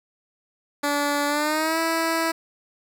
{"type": "tone with pitch glide", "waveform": "10% pulse", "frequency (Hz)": [288.6, 327.7], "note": ["D4", "E4"], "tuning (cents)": [-30, -10], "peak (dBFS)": -13, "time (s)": [0.83, 2.32], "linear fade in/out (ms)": 10, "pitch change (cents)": 220, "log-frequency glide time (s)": [1.27, 1.79], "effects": []}